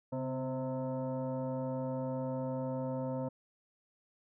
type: tone with frequency modulation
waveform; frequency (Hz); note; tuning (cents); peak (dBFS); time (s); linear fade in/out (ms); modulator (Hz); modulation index
sine; 134; C3; +42; -33; 0.12-3.29; 10; 391; 1.5
effects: none